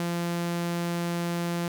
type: tone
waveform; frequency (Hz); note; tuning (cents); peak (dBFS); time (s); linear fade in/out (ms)
sawtooth; 171.9; F3; -27; -23; 0-1.68; 2
effects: none